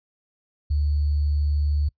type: tone with sample-and-hold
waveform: sine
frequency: 73.42 Hz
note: D2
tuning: in tune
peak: -19 dBFS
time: 0.7-1.89 s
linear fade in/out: 10 ms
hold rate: 4410 Hz
effects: noise-tail reverb RT60 0.1 s tail -25 dB re dry + resampled to 11025 Hz